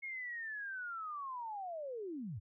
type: linear sweep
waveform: sine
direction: down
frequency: 2176 to 82.41 Hz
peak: -40 dBFS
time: 0.02-2.4 s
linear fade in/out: 20 ms
effects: none